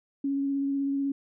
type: tone with vibrato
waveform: sine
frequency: 277.2 Hz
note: C#4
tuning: in tune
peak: -25 dBFS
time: 0.24-1.12 s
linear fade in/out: 5 ms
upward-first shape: sine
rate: 16 Hz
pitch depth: 13 cents each way
effects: none